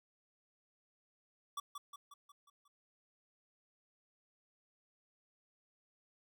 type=tone with echo; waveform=square; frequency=1149 Hz; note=D6; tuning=38 cents flat; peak=-39 dBFS; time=1.57-1.6 s; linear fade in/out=5 ms; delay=180 ms; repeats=6; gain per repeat=-5 dB; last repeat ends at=2.68 s; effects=none